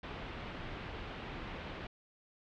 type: low-pass noise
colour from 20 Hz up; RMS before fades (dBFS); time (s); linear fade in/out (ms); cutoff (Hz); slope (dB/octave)
pink; -44; 0.03-1.87; 5; 3300; 24
effects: none